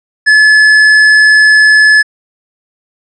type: tone with tanh clipping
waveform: sine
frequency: 1719 Hz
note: A6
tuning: 41 cents flat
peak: -4 dBFS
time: 0.26-2.03 s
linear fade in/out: 20 ms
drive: 9 dB
effects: resampled to 22050 Hz